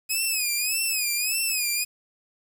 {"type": "tone with vibrato", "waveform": "10% pulse", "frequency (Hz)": 2528, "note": "D#7", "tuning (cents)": 27, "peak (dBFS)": -15, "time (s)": [0.09, 1.85], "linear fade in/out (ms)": 20, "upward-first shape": "sine", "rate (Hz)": 1.7, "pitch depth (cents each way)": 110, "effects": ["8-bit"]}